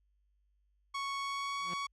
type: tone with pitch glide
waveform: sawtooth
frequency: 1108.7 to 1120.3 Hz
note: C#6 to C#6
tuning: 0 to +18 cents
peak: -31 dBFS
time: 0.94-1.87 s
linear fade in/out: 10 ms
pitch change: +18 cents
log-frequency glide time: 1.18-1.61 s
type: tone with exponential growth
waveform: sawtooth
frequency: 175.2 Hz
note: F3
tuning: 6 cents sharp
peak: -36 dBFS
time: 1.56-1.74 s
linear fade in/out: 5 ms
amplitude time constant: 37 ms
effects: added 50 Hz sine -70 dBFS peak until 1.92 s + low-pass 6000 Hz 12 dB/octave